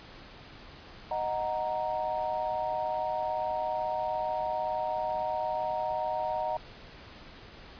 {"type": "chord", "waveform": "sine", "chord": "D# minor", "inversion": "none", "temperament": "equal", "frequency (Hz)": [622.3, 740, 932.3], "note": ["D#5", "F#5", "A#5"], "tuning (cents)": [0, 0, 0], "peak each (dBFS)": -33, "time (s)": [1.11, 6.57], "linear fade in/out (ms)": 2, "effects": ["pink hiss -49 dBFS RMS until 7.79 s", "resampled to 11025 Hz"]}